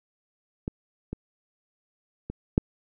clicks, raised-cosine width 3 ms, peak -17 / -19 / -20 / -6 dBFS, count 4, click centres 0.679 / 1.13 / 2.3 / 2.579 s, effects none

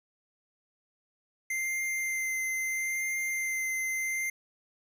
square tone with vibrato, 2086 Hz, C7, 6 cents flat, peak -30 dBFS, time 1.5-4.3 s, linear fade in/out 5 ms, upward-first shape sine, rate 0.76 Hz, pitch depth 13 cents each way, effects 11-bit

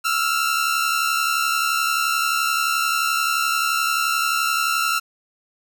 sawtooth tone pair together, 1318.5 / 1390 Hz, E6 / F6, 0 / -9 cents, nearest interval minor second, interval 91 cents, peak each -18 dBFS, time 0.04-5 s, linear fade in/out 20 ms, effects none

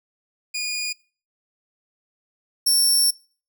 20% pulse tone pair in turn, 2447 / 5446 Hz, D#7 / F8, -29 / -44 cents, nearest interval octave + major second, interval 1385 cents, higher second, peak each -20 / -10 dBFS, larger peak second, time 0.54-0.93 / 2.66-3.11 s, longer second, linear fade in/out 10 ms, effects noise-tail reverb RT60 0.4 s tail -24 dB re dry

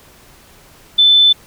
sine tone, 3520 Hz, A7, in tune, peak -6 dBFS, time 0.98-1.33 s, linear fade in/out 10 ms, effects pink hiss -45 dBFS RMS until 1.46 s

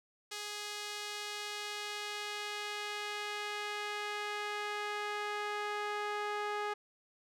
sawtooth tone with band-pass filter sweep, 416 Hz, G#4, 3 cents sharp, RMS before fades -39 dBFS, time 0.31-6.74 s, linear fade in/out 10 ms, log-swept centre 4900 to 1200 Hz, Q 0.81, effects none

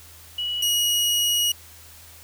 sine / sawtooth tone pair in turn, 2928 / 2899 Hz, F#7 / F#7, -19 / -36 cents, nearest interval unison, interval 17 cents, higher first, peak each -24 / -16 dBFS, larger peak second, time 0.38-0.62 / 0.62-1.52 s, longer second, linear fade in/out 5 ms, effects added 82 Hz sine -50 dBFS peak until 2.23 s + white hiss -47 dBFS RMS until 2.23 s

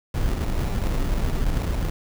brown noise with sample-and-hold, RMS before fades -23 dBFS, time 0.14-1.9 s, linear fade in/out 5 ms, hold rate 1575 Hz, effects none

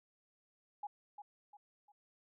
sine tone with echo, 826 Hz, G#5, 10 cents flat, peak -39 dBFS, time 0.83-0.87 s, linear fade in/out 5 ms, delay 350 ms, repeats 3, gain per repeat -8 dB, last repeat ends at 1.92 s, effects none

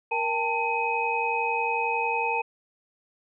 sine tone cluster, 468.9 / 804 / 895 / 2520 Hz, A#4 / G5 / A5 / D#7, +10 / +44 / +29 / +21 cents, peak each -31 / -33 / -27 / -28 dBFS, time 0.11-2.42 s, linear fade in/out 10 ms, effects none

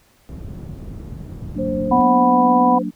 white low-pass noise, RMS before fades -32 dBFS, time 0.29-2.01 s, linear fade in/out 0 ms, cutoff 150 Hz, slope 12 dB/octave
sine chord, Gb augmented, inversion none, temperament equal with one note detuned, 185 / 229.3 / 293.7 Hz, Gb3 / Bb3 / D4, 0 / -28 / 0 cents, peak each -26 dBFS, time 1.55-2.91 s, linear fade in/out 20 ms
sine tone with pitch glide, 528 to 509.4 Hz, C5 to C5, +16 to -46 cents, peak -22 dBFS, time 1.58-2.83 s, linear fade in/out 20 ms, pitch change -62 cents, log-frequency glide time 2.06-2.42 s
harmonic tone, 246.9 Hz, B3, in tune, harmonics 1 / 3 / 4, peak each -16 / -16 / -16 dBFS, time 1.91-2.79 s, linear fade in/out 10 ms
effects pink hiss -56 dBFS RMS until 2.95 s

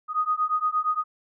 sine beating tone pair, 1240 / 1248.6 Hz, D#6 / D#6, -6 / +6 cents, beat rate 8.6 Hz, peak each -25 dBFS, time 0.08-1.04 s, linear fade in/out 50 ms, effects none

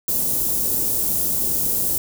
white band-stop noise, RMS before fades -21 dBFS, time 0.08-1.98 s, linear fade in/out 2 ms, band 400 to 10000 Hz, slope 12 dB/octave, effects none

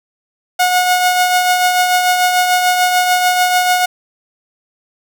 sawtooth tone with tremolo, 726 Hz, F#5, 33 cents flat, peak -5 dBFS, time 0.59-3.86 s, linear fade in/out 10 ms, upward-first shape triangle, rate 6.8 Hz, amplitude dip 45%, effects none

